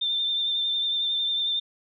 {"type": "tone with vibrato", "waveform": "sine", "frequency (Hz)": 3581, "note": "A7", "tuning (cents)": 30, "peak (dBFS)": -23, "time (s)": [0.01, 1.6], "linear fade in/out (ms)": 10, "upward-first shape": "triangle", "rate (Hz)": 11, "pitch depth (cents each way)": 29, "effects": []}